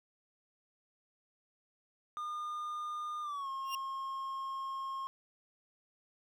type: tone with pitch glide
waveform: triangle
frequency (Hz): 1214 to 1075.3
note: D#6 to C6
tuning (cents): -43 to +47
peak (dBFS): -35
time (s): 2.17-5.07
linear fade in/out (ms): 0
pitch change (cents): -210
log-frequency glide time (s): 3.22-3.49
type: tone with exponential growth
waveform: 30% pulse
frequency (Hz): 2794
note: F7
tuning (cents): 0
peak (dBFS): -31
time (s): 3.61-3.75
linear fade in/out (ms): 2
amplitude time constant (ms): 29
effects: none